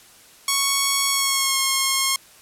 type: tone with pitch glide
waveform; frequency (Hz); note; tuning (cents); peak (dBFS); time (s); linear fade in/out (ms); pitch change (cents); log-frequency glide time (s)
5% pulse; 1108.7 to 1077.1; C#6 to C6; 0 to +50; -6; 0.48-2.16; 2; -50; 1.1-1.58
effects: white hiss -49 dBFS RMS until 2.41 s + low-pass 12000 Hz 12 dB/octave